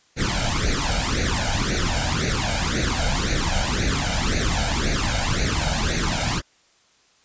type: noise with flanger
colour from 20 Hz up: pink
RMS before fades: -22 dBFS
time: 0.16-6.42 s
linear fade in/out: 50 ms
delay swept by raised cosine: 0.47 to 1.36 ms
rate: 1.9 Hz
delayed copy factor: +0.8
effects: white hiss -59 dBFS RMS until 7.24 s + resampled to 16000 Hz